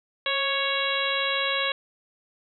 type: harmonic tone with a mistuned harmonic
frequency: 554.4 Hz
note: C#5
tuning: in tune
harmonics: 1 / 2 / 3 / 4 / 5 / 6 / 7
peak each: -31 / -31 / -31 / -31 / -31 / -31 / -31 dBFS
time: 0.26-1.72 s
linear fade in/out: 2 ms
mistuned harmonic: 1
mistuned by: -31 cents
effects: none